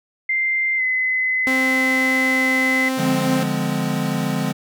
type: tone with pitch glide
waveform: sine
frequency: 2090 to 2032 Hz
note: C7 to B6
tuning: -2 to +49 cents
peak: -17 dBFS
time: 0.29-2.89 s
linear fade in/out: 5 ms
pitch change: -49 cents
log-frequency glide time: 0.77-0.82 s
type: tone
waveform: sawtooth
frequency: 261.6 Hz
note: C4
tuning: in tune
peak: -16 dBFS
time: 1.47-3.43 s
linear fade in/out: 0 ms
type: chord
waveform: square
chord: D half-diminished seventh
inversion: none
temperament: equal with one note detuned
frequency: 146.83 / 174.61 / 207.7 / 257.1 Hz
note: D3 / F3 / Ab3 / C4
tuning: 0 / 0 / 0 / -30 cents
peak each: -26 dBFS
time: 2.97-4.53 s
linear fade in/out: 20 ms
effects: none